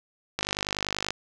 click train, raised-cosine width 0.2 ms, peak -10 dBFS, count 37, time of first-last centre 0.39-1.106 s, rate 50.3 Hz, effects none

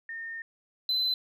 sine tone pair in turn, 1825 / 4041 Hz, A#6 / B7, -37 / +39 cents, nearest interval octave + major second, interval 1376 cents, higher second, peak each -35 / -23 dBFS, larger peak second, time 0.09-0.42 / 0.89-1.14 s, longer first, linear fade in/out 2 ms, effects tanh soft clip ceiling -22 dBFS

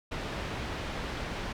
pink low-pass noise, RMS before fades -36 dBFS, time 0.11-1.53 s, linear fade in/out 10 ms, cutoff 3500 Hz, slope 12 dB/octave, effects none

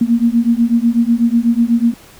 sine beating tone pair, 230 / 238.1 Hz, A#3 / A#3, -23 / +37 cents, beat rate 8.1 Hz, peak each -13 dBFS, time 0.01-1.94 s, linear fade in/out 5 ms, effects pink hiss -42 dBFS RMS until 2.19 s

